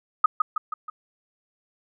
sine tone with echo, 1253 Hz, D#6, 12 cents sharp, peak -11 dBFS, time 0.24-0.26 s, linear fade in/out 5 ms, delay 160 ms, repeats 4, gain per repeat -5 dB, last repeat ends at 0.9 s, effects none

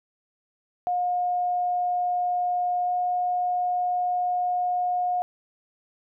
sine tone pair in turn, 716 / 719.4 Hz, F5 / F#5, +43 / -49 cents, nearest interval unison, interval 8 cents, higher second, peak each -22 dBFS, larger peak neither, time 0.87-2.87 / 2.87-5.22 s, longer second, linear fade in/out 0 ms, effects none

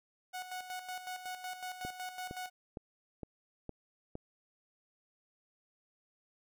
sawtooth tone with tremolo, 736 Hz, F#5, 9 cents flat, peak -35 dBFS, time 0.33-2.5 s, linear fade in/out 20 ms, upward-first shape square, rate 5.4 Hz, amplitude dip 60%
click train, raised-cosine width 2 ms, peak -28 dBFS, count 6, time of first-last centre 1.85-4.154 s, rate 2.17 Hz
effects none

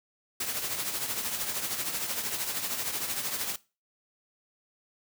white noise with tremolo, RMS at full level -30 dBFS, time 0.4-3.56 s, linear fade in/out 5 ms, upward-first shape triangle, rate 13 Hz, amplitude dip 60%, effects noise-tail reverb RT60 0.3 s tail -20 dB re dry + high-pass 80 Hz 12 dB/octave

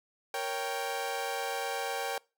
sawtooth chord, G diminished, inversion first, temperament equal, 466.2 / 554.4 / 784 Hz, Bb4 / Db5 / G5, 0 / 0 / 0 cents, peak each -34 / -34 / -31 dBFS, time 0.34-2.18 s, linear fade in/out 2 ms, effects noise-tail reverb RT60 0.3 s tail -24 dB re dry

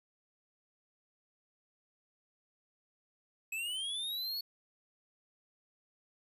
square linear sweep, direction up, 2546 to 4435 Hz, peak -36 dBFS, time 3.52-4.41 s, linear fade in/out 5 ms, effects resampled to 32000 Hz + 11-bit

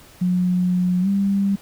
sine tone with pitch glide, 180.4 to 197.87 Hz, F#3 to G3, -44 to +16 cents, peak -16 dBFS, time 0.21-1.56 s, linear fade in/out 10 ms, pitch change +160 cents, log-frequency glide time 1.01-1.08 s, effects pink hiss -47 dBFS RMS until 1.61 s

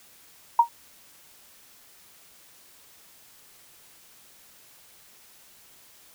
sine tone with exponential decay, 938 Hz, A#5, 11 cents sharp, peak -9 dBFS, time 0.59-0.69 s, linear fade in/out 5 ms, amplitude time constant 20 ms, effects white hiss -54 dBFS RMS until 6.14 s

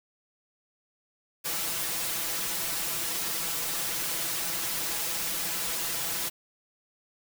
white noise with comb filter, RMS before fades -31 dBFS, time 1.44-6.3 s, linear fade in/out 20 ms, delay 6 ms, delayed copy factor +0.95, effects none

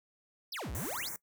square exponential two-way sweep, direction down then up, 5800 to 51.91 to 5800 Hz, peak -38 dBFS, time 0.52-1.09 s, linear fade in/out 5 ms, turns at 0.72 s
white band-stop noise, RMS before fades -41 dBFS, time 0.75-1.16 s, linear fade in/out 0 ms, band 2200 to 5800 Hz, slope 96 dB/octave
effects noise-tail reverb RT60 0.1 s tail -20 dB re dry

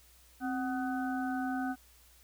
harmonic tone with a mistuned harmonic, 249.9 Hz, B3, 21 cents sharp, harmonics 1 / 3 / 5 / 6, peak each -33 / -37 / -47 / -41 dBFS, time 0.4-1.76 s, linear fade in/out 50 ms, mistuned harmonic 1, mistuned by +84 cents, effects added 60 Hz sine -62 dBFS peak until 2.23 s + white hiss -62 dBFS RMS until 2.23 s

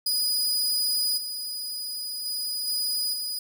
sawtooth tone with level steps, 4944 Hz, D#8, 12 cents flat, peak -20 / -28 / -25 / -22 / -26 dBFS, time 0.06-3.39 s, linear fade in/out 5 ms, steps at 1.17 / 2.25 / 2.67 / 3.13 s, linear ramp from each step 10 ms, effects none

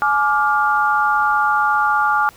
sine chord, D diminished, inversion second, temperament just, 845.8 / 1174.7 / 1409.6 Hz, Ab5 / D6 / F6, +31 / 0 / +16 cents, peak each -18 dBFS, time 0.02-2.29 s, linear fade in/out 0 ms, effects pink hiss -46 dBFS RMS until 2.36 s

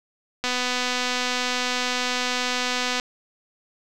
click train, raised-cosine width 0.2 ms, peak -8 dBFS, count 638, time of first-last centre 0.44-2.998 s, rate 249 Hz, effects none

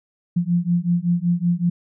sine beating tone pair, 171.3 / 176.6 Hz, F3 / F3, -33 / +20 cents, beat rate 5.3 Hz, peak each -20 dBFS, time 0.36-1.7 s, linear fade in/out 10 ms, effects none

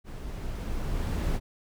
brown noise with level ramp, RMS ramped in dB -38 to -26 dBFS, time 0.04-1.4 s, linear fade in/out 50 ms, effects none

